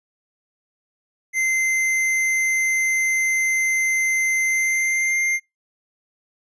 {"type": "tone with pitch glide", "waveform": "square", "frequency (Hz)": [2075, 2100], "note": ["C7", "C7"], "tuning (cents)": [-15, 6], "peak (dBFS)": -19, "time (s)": [1.33, 5.4], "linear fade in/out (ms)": 50, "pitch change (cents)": 21, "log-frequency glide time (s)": [4.46, 5.16], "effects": ["noise-tail reverb RT60 0.2 s tail -25 dB re dry", "resampled to 22050 Hz"]}